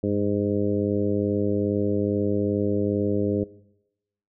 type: harmonic tone with a mistuned harmonic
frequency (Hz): 102.4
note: G#2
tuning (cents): -24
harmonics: 1 / 2 / 3 / 4 / 5 / 6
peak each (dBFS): -29 / -27 / -27 / -28 / -30 / -38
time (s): 0.03-3.44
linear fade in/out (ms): 5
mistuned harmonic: 1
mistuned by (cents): -60
effects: noise-tail reverb RT60 0.9 s tail -20 dB re dry